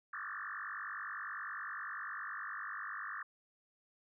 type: tone with frequency modulation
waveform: sine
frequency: 1480 Hz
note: F#6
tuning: in tune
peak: -40 dBFS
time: 0.13-3.23 s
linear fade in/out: 5 ms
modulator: 49.9 Hz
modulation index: 7.1
effects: none